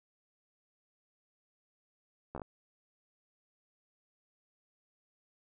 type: slowing click train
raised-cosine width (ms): 1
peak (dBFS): -27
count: 5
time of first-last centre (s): 2.35-2.418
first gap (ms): 13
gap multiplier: 1.18
effects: none